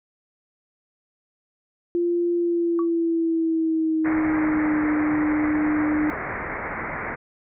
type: tone with pitch glide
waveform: sine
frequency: 346 to 303 Hz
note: F4 to D#4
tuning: -16 to -46 cents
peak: -19 dBFS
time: 1.95-6.1 s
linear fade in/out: 0 ms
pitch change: -230 cents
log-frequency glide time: 2.35-4.81 s
type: tone with exponential decay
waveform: sine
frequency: 1134 Hz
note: C#6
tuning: 39 cents sharp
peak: -26 dBFS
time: 2.79-2.9 s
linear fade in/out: 1 ms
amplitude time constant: 22 ms
type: low-pass noise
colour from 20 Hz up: white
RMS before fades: -30 dBFS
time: 4.04-7.16 s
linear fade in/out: 20 ms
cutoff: 2200 Hz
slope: 96 dB/octave
effects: none